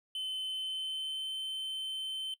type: tone with pitch glide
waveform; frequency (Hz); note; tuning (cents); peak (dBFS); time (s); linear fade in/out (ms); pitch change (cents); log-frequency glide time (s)
triangle; 3055 to 3082; G7 to G7; -45 to -30; -33; 0.15-2.34; 2; +15; 0.42-1.32
effects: noise-tail reverb RT60 0.1 s tail -19 dB re dry